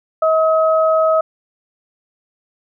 sine tone pair together, 638 / 1275.3 Hz, D#5 / D#6, +43 / +42 cents, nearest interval octave, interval 1199 cents, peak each -12 / -17 dBFS, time 0.22-1.21 s, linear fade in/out 5 ms, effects none

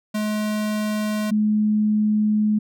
square / sine tone pair in turn, 212.4 / 212.4 Hz, G#3 / G#3, +39 / +39 cents, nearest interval unison, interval 0 cents, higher neither, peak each -22 / -16 dBFS, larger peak second, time 0.14-1.31 / 1.31-2.59 s, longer second, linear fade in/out 10 ms, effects none

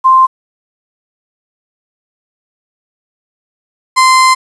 sine / 35% pulse tone pair in turn, 1046.5 / 1038.1 Hz, C6 / C6, 0 / -14 cents, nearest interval unison, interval 14 cents, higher first, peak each -3 dBFS, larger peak neither, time 0.04-0.27 / 3.96-4.35 s, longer second, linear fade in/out 20 ms, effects resampled to 24000 Hz + 7-bit

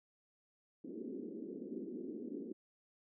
white band-pass noise, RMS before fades -45 dBFS, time 0.84-2.53 s, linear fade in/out 10 ms, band 210 to 400 Hz, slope 48 dB/octave, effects none

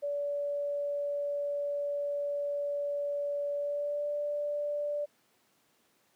sine tone with pitch glide, 575 to 585.4 Hz, D5 to D5, -37 to -6 cents, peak -30 dBFS, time 0.02-5.06 s, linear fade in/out 20 ms, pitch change +31 cents, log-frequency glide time 3.54-4.07 s, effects pink hiss -69 dBFS RMS until 6.15 s + high-pass 200 Hz 12 dB/octave

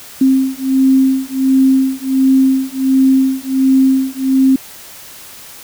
sine beating tone pair, 264.4 / 265.8 Hz, C4 / C4, +18 / +27 cents, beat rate 1.4 Hz, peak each -12 dBFS, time 0.21-4.56 s, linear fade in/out 5 ms, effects white hiss -35 dBFS RMS until 5.63 s

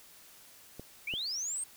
clicks, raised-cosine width 2 ms, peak -29 dBFS, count 2, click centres 0.796 / 1.138 s
sine linear sweep, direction up, 2217 to 8740 Hz, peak -33 dBFS, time 1.07-1.64 s, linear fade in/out 5 ms
effects white hiss -56 dBFS RMS until 1.76 s

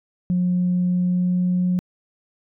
sine tone with pitch glide, 179.4 to 180.54 Hz, F3 to F#3, +47 to -42 cents, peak -16 dBFS, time 0.3-1.79 s, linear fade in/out 0 ms, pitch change +11 cents, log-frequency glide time 0.94-1.65 s, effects tanh soft clip ceiling -13 dBFS

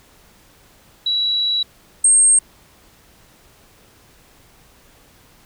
sine tone pair in turn, 3912 / 8493 Hz, B7 / C9, -17 / +25 cents, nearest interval octave + minor second, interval 1342 cents, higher second, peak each -16 / -9 dBFS, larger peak second, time 1.06-1.63 / 2.04-2.39 s, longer first, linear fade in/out 5 ms, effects pink hiss -51 dBFS RMS until 5.45 s

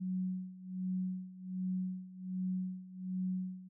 sine tone with tremolo, 185 Hz, F#3, in tune, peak -32 dBFS, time 0-3.69 s, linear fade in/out 20 ms, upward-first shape sine, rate 1.3 Hz, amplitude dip 85%, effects none

